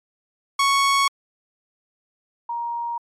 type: tone pair in turn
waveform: sawtooth / sine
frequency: 1108.7 / 941.2 Hz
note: C#6 / A#5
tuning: 0 / +16 cents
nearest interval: minor third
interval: 284 cents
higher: first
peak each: -12 / -24 dBFS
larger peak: first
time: 0.59-1.08 / 2.49-2.98 s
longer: neither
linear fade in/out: 5 ms
effects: low-pass 9000 Hz 12 dB/octave + MP3 96 kbps